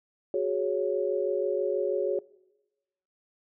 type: chord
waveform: sine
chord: F# suspended second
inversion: none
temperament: just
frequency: 370 / 416.2 / 555 Hz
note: F#4 / G#4 / C#5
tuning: 0 / +4 / +2 cents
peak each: -29 dBFS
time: 0.34-2.19 s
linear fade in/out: 2 ms
effects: noise-tail reverb RT60 1.0 s tail -22 dB re dry